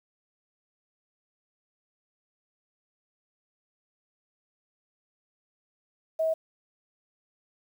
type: tone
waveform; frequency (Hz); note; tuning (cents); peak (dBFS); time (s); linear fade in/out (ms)
sine; 642; E5; -46; -23; 6.19-6.34; 10
effects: 9-bit